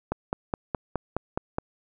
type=click train; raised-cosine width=1 ms; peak=-12 dBFS; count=8; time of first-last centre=0.12-1.584 s; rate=4.78 Hz; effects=none